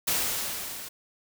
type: noise with level ramp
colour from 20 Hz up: white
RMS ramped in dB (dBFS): -25 to -40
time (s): 0.07-0.89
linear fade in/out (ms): 10
effects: none